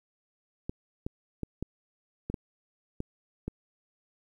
clicks, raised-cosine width 3 ms, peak -20 dBFS, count 8, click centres 0.695 / 1.065 / 1.433 / 1.626 / 2.3 / 2.342 / 3.004 / 3.48 s, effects 10-bit

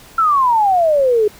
sine exponential sweep, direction down, 1367 to 409.5 Hz, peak -10 dBFS, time 0.18-1.28 s, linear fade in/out 5 ms, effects pink hiss -42 dBFS RMS until 1.39 s

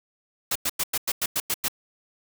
white noise bursts, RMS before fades -25 dBFS, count 9, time 0.51-1.683 s, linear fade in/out 5 ms, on 45 ms, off 96 ms, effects none

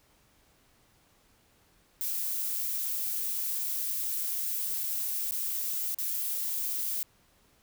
violet noise with dropouts, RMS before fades -32 dBFS, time 2.01-7.03 s, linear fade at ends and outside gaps 0 ms, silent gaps 4.834-4.838 / 5.31-5.321 / 5.946-5.986 s, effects pink hiss -65 dBFS RMS until 7.62 s

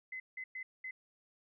sine tone bursts at uneven times, 2040 Hz, C7, 44 cents flat, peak -40 dBFS, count 4, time 0.12-0.2 / 0.37-0.44 / 0.55-0.63 / 0.84-0.91 s, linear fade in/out 5 ms, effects none

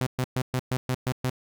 sawtooth tone bursts, 127.9 Hz, C3, 39 cents flat, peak -20 dBFS, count 8, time 0.01-1.298 s, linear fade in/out 0 ms, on 56 ms, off 120 ms, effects none

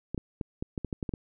clicks, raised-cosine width 3 ms, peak -19 dBFS, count 10, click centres 0.146 / 0.178 / 0.412 / 0.625 / 0.778 / 0.847 / 0.928 / 1.028 / 1.092 / 1.138 s, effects none

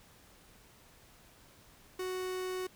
45% pulse tone, 370 Hz, F#4, in tune, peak -35 dBFS, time 1.99-2.67 s, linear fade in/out 5 ms, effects pink hiss -60 dBFS RMS until 2.75 s

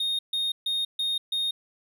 triangle tone bursts, 3700 Hz, A#7, 14 cents flat, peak -23 dBFS, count 5, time 0-1.51 s, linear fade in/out 5 ms, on 190 ms, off 140 ms, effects none

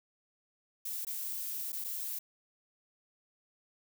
violet noise with dropouts, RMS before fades -38 dBFS, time 0.85-2.19 s, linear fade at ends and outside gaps 5 ms, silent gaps 1.049-1.068 / 1.72-1.728 / 1.841-1.845 s, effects none

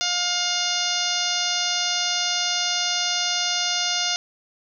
harmonic tone, 710 Hz, F5, 28 cents sharp, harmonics 1 / 2 / 3 / 4 / 5 / 6 / 7 / 8 / 9, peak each -32 / -31 / -33 / -29 / -28 / -31 / -28 / -31 / -30 dBFS, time 0.01-4.16 s, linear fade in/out 0 ms, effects none

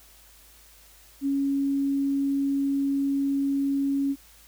sine tone, 277.2 Hz, C#4, in tune, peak -22 dBFS, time 1.21-4.16 s, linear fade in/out 50 ms, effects added 53 Hz sine -57 dBFS peak until 4.47 s + white hiss -54 dBFS RMS until 4.47 s

